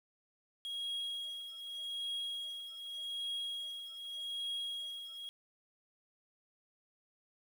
triangle tone with tremolo, 3290 Hz, G#7, 17 cents flat, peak -34 dBFS, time 0.65-5.29 s, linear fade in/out 0 ms, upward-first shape triangle, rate 0.84 Hz, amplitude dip 70%, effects 10-bit

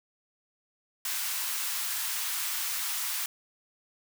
white high-pass noise, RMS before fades -32 dBFS, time 1.05-3.26 s, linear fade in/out 2 ms, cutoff 930 Hz, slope 24 dB/octave, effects none

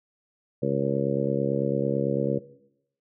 harmonic tone, 69 Hz, C#2, 7 cents flat, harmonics 2 / 3 / 4 / 5 / 6 / 7 / 8, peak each -29 / -30 / -32 / -32 / -33 / -28 / -31 dBFS, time 0.62-2.39 s, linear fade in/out 10 ms, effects noise-tail reverb RT60 0.8 s tail -18 dB re dry

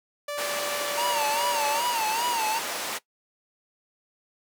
sawtooth tone with pitch glide, 583 to 577 Hz, D5 to D5, -13 to -31 cents, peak -26 dBFS, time 0.28-1.8 s, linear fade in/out 5 ms, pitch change -18 cents, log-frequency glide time 0.59-1.55 s
pink band-pass noise, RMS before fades -32 dBFS, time 0.37-2.99 s, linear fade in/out 20 ms, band 500 to 14000 Hz, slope 12 dB/octave
square tone with vibrato, 917 Hz, A#5, 29 cents flat, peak -26 dBFS, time 0.97-2.59 s, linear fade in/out 10 ms, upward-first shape sine, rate 2.5 Hz, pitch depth 110 cents each way
effects noise-tail reverb RT60 0.1 s tail -19 dB re dry

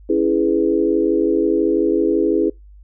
sine chord, C# minor seventh, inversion none, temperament equal, 277.2 / 329.6 / 415.3 / 493.9 Hz, C#4 / E4 / G#4 / B4, 0 / 0 / 0 / 0 cents, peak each -22 / -17 / -18 / -23 dBFS, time 0.09-2.5 s, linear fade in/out 10 ms, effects noise-tail reverb RT60 0.2 s tail -25 dB re dry + added 50 Hz sine -40 dBFS peak until 2.83 s

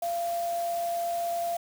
sine tone in noise, 687 Hz, F5, 29 cents flat, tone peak -27 dBFS, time 0.02-1.57 s, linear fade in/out 5 ms, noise white, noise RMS -43 dBFS, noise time 0.02-1.57 s, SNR +13 dB, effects none

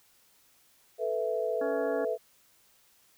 sine chord, A suspended second, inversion none, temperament equal, 440 / 493.9 / 659.3 Hz, A4 / B4 / E5, 0 / 0 / 0 cents, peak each -32 dBFS, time 0.98-2.18 s, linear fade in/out 50 ms
harmonic tone, 280 Hz, C#4, 18 cents sharp, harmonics 1 / 2 / 3 / 4 / 5 / 6, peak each -36 / -43 / -43 / -45 / -45 / -43 dBFS, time 1.61-2.05 s, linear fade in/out 5 ms
effects white hiss -64 dBFS RMS until 3.17 s

